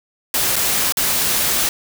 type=noise with dropouts; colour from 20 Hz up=white; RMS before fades=-18 dBFS; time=0.34-1.69 s; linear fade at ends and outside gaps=2 ms; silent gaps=0.558-0.563 / 0.923-0.97 s; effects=none